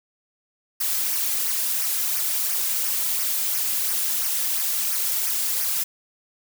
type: noise with flanger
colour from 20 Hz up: blue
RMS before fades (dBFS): -24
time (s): 0.8-5.84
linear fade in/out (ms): 10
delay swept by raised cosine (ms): 0.25 to 2.75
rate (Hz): 2.9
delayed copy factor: -0.7
effects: none